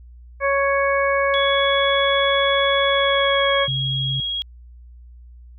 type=harmonic tone; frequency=555 Hz; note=C#5; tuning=2 cents sharp; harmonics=1 / 2 / 3 / 4; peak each=-19 / -22 / -24 / -25 dBFS; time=0.4-3.68 s; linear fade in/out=50 ms
type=tone with pitch glide; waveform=sine; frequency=3373 to 3294 Hz; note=G#7 to G#7; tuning=+26 to -15 cents; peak=-22 dBFS; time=1.34-4.42 s; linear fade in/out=0 ms; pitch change=-41 cents; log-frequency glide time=2.87-3.6 s
type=tone; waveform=sine; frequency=133.6 Hz; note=C3; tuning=36 cents sharp; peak=-23 dBFS; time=3.68-4.2 s; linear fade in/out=0 ms
effects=added 60 Hz sine -40 dBFS peak until 5.58 s